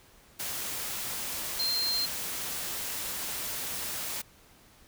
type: tone in noise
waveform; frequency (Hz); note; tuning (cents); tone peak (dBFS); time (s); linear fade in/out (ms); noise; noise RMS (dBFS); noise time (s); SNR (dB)
sine; 4171; C8; -6; -27; 1.59-2.06; 10; white; -35; 0.39-4.22; +5
effects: pink hiss -58 dBFS RMS until 4.87 s

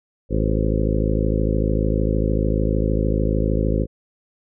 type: harmonic tone with a mistuned harmonic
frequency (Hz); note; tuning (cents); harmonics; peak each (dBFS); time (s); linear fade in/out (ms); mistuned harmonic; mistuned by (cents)
53.3; G#1; +46; 1 / 2 / 3 / 4 / 5 / 6 / 7 / 8 / 9 / 10; -21 / -24 / -26 / -27 / -28 / -29 / -29 / -30 / -31 / -31; 0.29-3.87; 50; 9; +66
effects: none

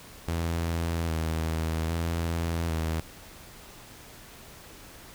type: tone with vibrato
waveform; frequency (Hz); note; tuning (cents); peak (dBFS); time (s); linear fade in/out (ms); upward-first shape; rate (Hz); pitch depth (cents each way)
sawtooth; 82; E2; -9; -23; 0.28-3; 0; square; 0.62; 33
effects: pink hiss -48 dBFS RMS until 5.14 s

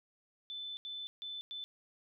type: tone bursts at uneven times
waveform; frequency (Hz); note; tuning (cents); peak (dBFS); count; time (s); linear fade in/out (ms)
sine; 3517; A7; -1; -40; 4; 0.5-0.77 / 0.85-1.07 / 1.22-1.41 / 1.51-1.64; 0
effects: none

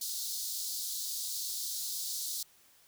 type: high-pass noise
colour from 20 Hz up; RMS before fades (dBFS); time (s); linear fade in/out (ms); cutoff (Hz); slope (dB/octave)
pink; -37; 0.01-2.43; 5; 3900; 48
effects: white hiss -63 dBFS RMS until 2.87 s

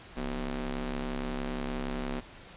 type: ring-modulated tone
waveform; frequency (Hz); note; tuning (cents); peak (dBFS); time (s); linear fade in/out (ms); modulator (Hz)
sawtooth; 137.2; C#3; -17; -25; 0.16-2.21; 20; 104
effects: pink hiss -50 dBFS RMS until 2.56 s + resampled to 8000 Hz

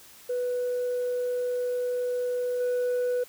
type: tone with level steps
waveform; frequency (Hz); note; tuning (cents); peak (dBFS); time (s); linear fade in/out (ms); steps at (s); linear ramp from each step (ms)
sine; 493.9; B4; 0; -24 / -21; 0.29-3.24; 10; 2.6; 5
effects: tanh soft clip ceiling -23 dBFS + white hiss -51 dBFS RMS until 3.28 s

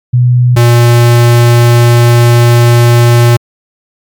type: tone pair in turn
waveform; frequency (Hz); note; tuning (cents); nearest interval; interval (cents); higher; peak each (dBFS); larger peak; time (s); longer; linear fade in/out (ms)
sine / square; 123.47 / 119.22; B2 / A#2; 0 / +39; minor second; 61; first; -3; neither; 0.13-0.56 / 0.56-3.37; second; 10
effects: MP3 96 kbps

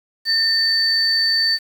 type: tone pair together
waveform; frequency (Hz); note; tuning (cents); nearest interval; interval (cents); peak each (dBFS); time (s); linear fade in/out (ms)
sine; 1805 / 4548; A6 / C#8; +44 / +44; octave + major third; 1600; -21 / -15; 0.25-1.59; 50
effects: tanh soft clip ceiling -7 dBFS + 7-bit

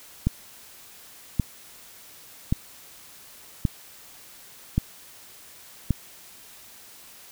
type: click train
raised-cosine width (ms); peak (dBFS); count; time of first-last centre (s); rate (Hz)
5; -8; 6; 0.27-5.907; 0.887
effects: white hiss -48 dBFS RMS until 7.31 s

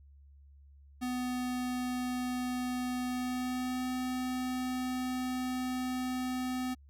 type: tone with pitch glide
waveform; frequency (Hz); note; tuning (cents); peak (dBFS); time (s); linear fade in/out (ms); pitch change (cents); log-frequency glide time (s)
square; 250 to 253.9; B3 to B3; +21 to +48; -33; 1.01-6.75; 20; +27; 3.08-3.88
effects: added 70 Hz sine -54 dBFS peak until 6.89 s

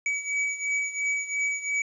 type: beating tone pair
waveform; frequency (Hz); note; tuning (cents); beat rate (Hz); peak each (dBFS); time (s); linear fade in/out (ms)
square; 2276 / 2278.9; C#7 / C#7; +45 / +47; 2.9; -32 / -28; 0.06-1.82; 2
effects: resampled to 22050 Hz + 10-bit

